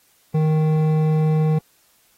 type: tone with hard clipping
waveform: sine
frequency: 155.8 Hz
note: D#3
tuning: 3 cents sharp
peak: -17 dBFS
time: 0.34-1.59 s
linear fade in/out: 10 ms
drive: 10 dB
effects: white hiss -59 dBFS RMS until 2.17 s + AAC 48 kbps